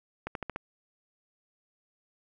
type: accelerating click train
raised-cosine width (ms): 0.5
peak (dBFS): -19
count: 5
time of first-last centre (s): 0.27-0.561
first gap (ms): 82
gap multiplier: 0.92
effects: none